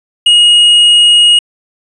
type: tone with tanh clipping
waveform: triangle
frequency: 2880 Hz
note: F#7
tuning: 47 cents flat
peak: -4 dBFS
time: 0.26-1.39 s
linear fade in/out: 5 ms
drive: 9 dB
effects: resampled to 24000 Hz